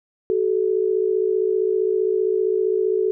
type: tone pair together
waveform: sine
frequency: 377.2 / 432.5 Hz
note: F#4 / A4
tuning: +33 / -30 cents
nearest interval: major second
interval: 237 cents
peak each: -20 dBFS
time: 0.3-3.11 s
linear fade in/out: 0 ms
effects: none